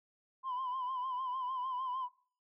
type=tone with vibrato; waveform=sine; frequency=1022 Hz; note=C6; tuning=41 cents flat; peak=-33 dBFS; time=0.43-2.09 s; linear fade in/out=50 ms; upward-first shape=sine; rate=6.6 Hz; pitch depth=66 cents each way; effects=noise-tail reverb RT60 0.5 s tail -24 dB re dry + tanh soft clip ceiling -32 dBFS